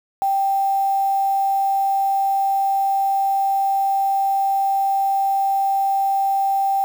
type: tone with quantisation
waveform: sine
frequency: 784 Hz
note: G5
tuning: in tune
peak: -16 dBFS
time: 0.22-6.84 s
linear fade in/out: 0 ms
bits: 6
effects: none